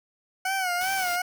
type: tone with vibrato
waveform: 20% pulse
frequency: 740 Hz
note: F#5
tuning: in tune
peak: -20 dBFS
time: 0.45-1.22 s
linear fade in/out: 5 ms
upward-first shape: sine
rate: 2.6 Hz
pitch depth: 88 cents each way
type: noise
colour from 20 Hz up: white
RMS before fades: -37 dBFS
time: 0.81-1.16 s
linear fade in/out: 0 ms
effects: none